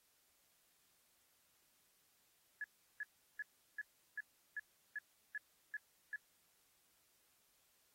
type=tone bursts; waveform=sine; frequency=1700 Hz; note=G#6; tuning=40 cents sharp; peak=-40 dBFS; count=10; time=2.61-6.16 s; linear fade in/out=2 ms; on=31 ms; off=360 ms; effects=white hiss -75 dBFS RMS until 7.94 s + AAC 48 kbps